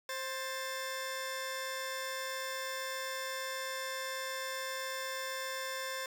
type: tone pair together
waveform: 15% pulse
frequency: 526.8 / 1772 Hz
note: C5 / A6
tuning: +12 / +12 cents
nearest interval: octave + major sixth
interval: 2100 cents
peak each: -32 / -35 dBFS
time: 0.09-6.06 s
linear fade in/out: 2 ms
effects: none